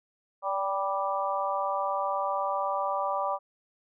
harmonic tone with a mistuned harmonic, 196 Hz, G3, in tune, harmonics 3 / 4 / 5 / 6, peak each -32 / -32 / -32 / -32 dBFS, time 0.42-3.39 s, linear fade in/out 50 ms, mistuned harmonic 3, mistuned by -24 cents, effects none

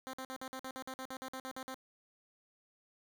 10% pulse tone bursts, 261.6 Hz, C4, in tune, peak -33 dBFS, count 15, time 0.07-1.744 s, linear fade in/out 0 ms, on 64 ms, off 51 ms, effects none

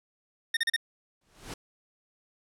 25% pulse tone bursts, 1830 Hz, A#6, 32 cents flat, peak -20 dBFS, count 4, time 0.54-0.764 s, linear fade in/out 5 ms, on 29 ms, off 36 ms
pink noise with exponential growth, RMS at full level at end -36 dBFS, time 1.21-1.54 s, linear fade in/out 5 ms, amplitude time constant 70 ms
effects low-pass 10000 Hz 12 dB/octave

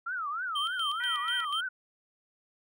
sine tone with vibrato, 1326 Hz, E6, 10 cents sharp, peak -31 dBFS, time 0.06-1.69 s, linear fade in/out 10 ms, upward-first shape triangle, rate 3.3 Hz, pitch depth 290 cents each way
triangle tone with tremolo, 3136 Hz, G7, in tune, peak -28 dBFS, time 0.55-1.61 s, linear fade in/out 10 ms, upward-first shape square, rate 4.1 Hz, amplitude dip 70%
harmonic tone, 482.8 Hz, B4, 39 cents flat, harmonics 2 / 3 / 4 / 5, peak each -47 / -49 / -37 / -49 dBFS, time 1-1.45 s, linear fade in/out 5 ms
effects none

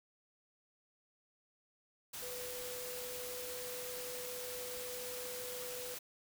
sine tone in noise, 497.4 Hz, B4, 12 cents sharp, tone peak -45 dBFS, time 2.22-5.95 s, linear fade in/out 10 ms, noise white, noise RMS -45 dBFS, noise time 2.13-5.99 s, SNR -3 dB, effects none

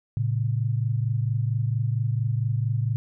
sine tone pair together, 112.6 / 137 Hz, A2 / C#3, +40 / -20 cents, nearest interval minor third, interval 340 cents, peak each -23 / -27 dBFS, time 0.17-2.96 s, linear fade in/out 0 ms, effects none

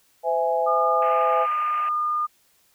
sine chord, C augmented, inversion none, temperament equal with one note detuned, 511 / 659.3 / 830.6 Hz, C5 / E5 / G#5, -41 / 0 / 0 cents, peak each -24 dBFS, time 0.23-1.47 s, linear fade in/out 50 ms
sine tone, 1214 Hz, D#6, 43 cents flat, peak -21 dBFS, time 0.66-2.27 s, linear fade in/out 20 ms
white band-pass noise, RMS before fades -38 dBFS, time 1.02-1.89 s, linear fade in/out 2 ms, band 600 to 2800 Hz, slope 96 dB/octave
effects white hiss -62 dBFS RMS until 2.74 s

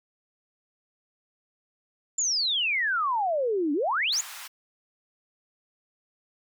sine exponential two-way sweep, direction down then up, 7320 to 277.2 to 7320 Hz, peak -23 dBFS, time 2.18-4.21 s, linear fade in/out 5 ms, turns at 3.73 s
pink high-pass noise, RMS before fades -41 dBFS, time 4.12-4.48 s, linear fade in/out 10 ms, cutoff 1000 Hz, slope 24 dB/octave
effects none

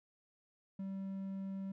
triangle tone, 193.5 Hz, G3, 22 cents flat, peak -37 dBFS, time 0.79-1.72 s, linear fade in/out 5 ms, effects none

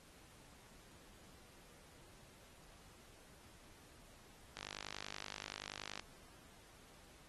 click train, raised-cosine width 0.2 ms, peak -27 dBFS, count 73, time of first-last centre 4.57-5.996 s, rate 50.5 Hz, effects pink hiss -63 dBFS RMS until 7.28 s + AAC 32 kbps

